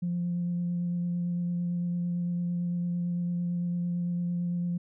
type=tone with vibrato; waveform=sine; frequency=174.61 Hz; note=F3; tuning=in tune; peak=-26 dBFS; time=0.02-4.78 s; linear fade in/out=10 ms; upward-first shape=sine; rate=8.9 Hz; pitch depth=11 cents each way; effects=tanh soft clip ceiling -23 dBFS